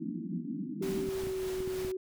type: band-pass noise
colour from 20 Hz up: white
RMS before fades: -37 dBFS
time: 0-1.09 s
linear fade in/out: 20 ms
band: 160 to 320 Hz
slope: 96 dB/octave
type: tone with pitch glide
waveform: sine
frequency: 384.8 to 373.8 Hz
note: G4 to F#4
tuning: -32 to +18 cents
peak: -32 dBFS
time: 0.81-1.97 s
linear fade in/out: 5 ms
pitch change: -50 cents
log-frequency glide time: 1.05-1.52 s
type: noise with tremolo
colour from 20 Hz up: pink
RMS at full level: -43 dBFS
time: 0.82-1.92 s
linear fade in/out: 5 ms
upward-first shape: triangle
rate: 3.3 Hz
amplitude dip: 45%
type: clicks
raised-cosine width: 3 ms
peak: -27 dBFS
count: 6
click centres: 1.089 / 1.237 / 1.271 / 1.604 / 1.676 / 1.849 s
effects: none